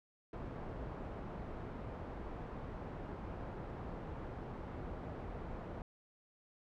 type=low-pass noise; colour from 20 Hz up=pink; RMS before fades=-45 dBFS; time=0.33-5.82 s; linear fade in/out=2 ms; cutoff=1000 Hz; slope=12 dB/octave; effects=none